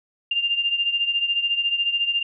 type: beating tone pair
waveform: sine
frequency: 2794 / 2808 Hz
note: F7 / F7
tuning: 0 / +9 cents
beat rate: 14 Hz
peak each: -21 / -26 dBFS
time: 0.31-2.23 s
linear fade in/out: 5 ms
effects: none